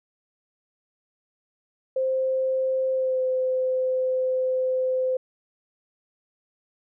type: tone with pitch glide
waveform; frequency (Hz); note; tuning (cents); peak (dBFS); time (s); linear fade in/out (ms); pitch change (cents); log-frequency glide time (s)
sine; 523.3 to 514.9; C5 to C5; 0 to -28; -21; 1.96-5.17; 5; -28; 2.93-3.21
effects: none